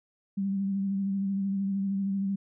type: tone with vibrato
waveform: sine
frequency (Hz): 196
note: G3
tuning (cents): 0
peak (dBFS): -26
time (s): 0.37-2.36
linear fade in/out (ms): 10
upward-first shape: sine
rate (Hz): 13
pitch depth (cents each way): 28
effects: none